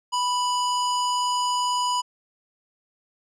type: tone with low-pass filter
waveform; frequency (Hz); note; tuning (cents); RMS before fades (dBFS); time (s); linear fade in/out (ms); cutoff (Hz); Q
square; 987.8; B5; 0; -24; 0.12-2.02; 20; 6900; 1.8
effects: none

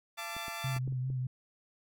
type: chord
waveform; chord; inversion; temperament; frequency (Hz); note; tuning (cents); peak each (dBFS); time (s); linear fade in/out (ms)
15% pulse; D minor; first; equal with one note detuned; 680.5 / 880 / 1174.7; F5 / A5 / D6; -45 / 0 / 0; -36; 0.17-0.79; 20
type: clicks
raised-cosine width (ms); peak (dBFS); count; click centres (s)
3; -34 / -34 / -33 / -29 / -37 / -33; 6; 0.366 / 0.482 / 0.765 / 0.877 / 0.924 / 1.102
type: tone with vibrato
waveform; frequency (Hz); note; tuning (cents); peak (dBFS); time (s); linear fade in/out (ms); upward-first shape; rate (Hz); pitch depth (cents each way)
sine; 129.5; C3; -17; -31; 0.64-1.27; 5; triangle; 4.9; 50
effects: none

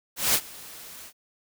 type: noise with ADSR envelope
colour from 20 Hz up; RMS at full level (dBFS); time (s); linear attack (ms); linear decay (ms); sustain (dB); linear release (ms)
white; -20; 0.16-1.13; 180; 63; -23; 71
effects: none

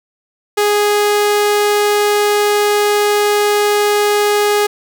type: tone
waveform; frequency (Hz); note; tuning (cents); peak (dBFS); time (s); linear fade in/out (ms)
sawtooth; 414.4; G#4; -4; -7; 0.57-4.67; 10
effects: none

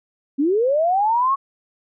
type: linear sweep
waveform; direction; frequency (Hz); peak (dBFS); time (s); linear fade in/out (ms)
sine; up; 261.6 to 1118; -15; 0.38-1.36; 20
effects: none

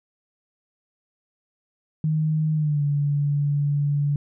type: tone with pitch glide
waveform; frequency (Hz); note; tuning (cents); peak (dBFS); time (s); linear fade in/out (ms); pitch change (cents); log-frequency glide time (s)
sine; 155.56 to 144.31; D#3 to D3; 0 to -30; -19; 2.04-4.16; 2; -130; 2.54-2.83
effects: none

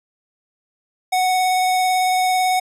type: tone with vibrato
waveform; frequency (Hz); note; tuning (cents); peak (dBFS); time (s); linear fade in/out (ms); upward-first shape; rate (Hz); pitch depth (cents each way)
square; 740; F#5; 0; -16; 1.12-2.6; 10; triangle; 18; 14
effects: resampled to 32000 Hz

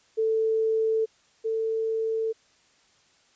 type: tone pair in turn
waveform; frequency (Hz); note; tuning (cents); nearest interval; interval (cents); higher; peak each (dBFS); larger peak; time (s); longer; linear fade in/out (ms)
sine; 443.1 / 445.7; A4 / A4; +12 / +22; unison; 10; second; -21 / -24; first; 0.17-1.06 / 1.44-2.33; neither; 20
effects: white hiss -62 dBFS RMS until 3.35 s + resampled to 16000 Hz

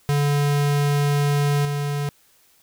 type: tone with level steps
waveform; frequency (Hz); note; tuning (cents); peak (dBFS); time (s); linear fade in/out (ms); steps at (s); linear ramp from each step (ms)
square; 144.2; D3; -31; -18 / -23; 0.09-2.09; 0; 1.65; 2
effects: white hiss -58 dBFS RMS until 2.62 s

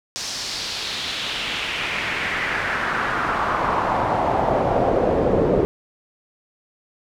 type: noise with band-pass filter sweep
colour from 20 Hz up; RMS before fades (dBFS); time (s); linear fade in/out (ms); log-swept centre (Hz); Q
brown; -22; 0.16-5.65; 0; 5700 to 420; 2.4
effects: none

